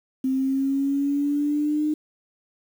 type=exponential sweep; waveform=sine; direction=up; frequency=261.6 to 305.5 Hz; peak=-20 dBFS; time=0.24-1.94 s; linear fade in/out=5 ms; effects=8-bit